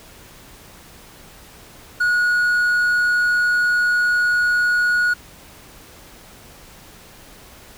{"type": "tone", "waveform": "triangle", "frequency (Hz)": 1453, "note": "F#6", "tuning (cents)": -32, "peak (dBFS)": -13, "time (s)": [2, 5.14], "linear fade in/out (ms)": 10, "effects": ["pink hiss -44 dBFS RMS until 7.77 s"]}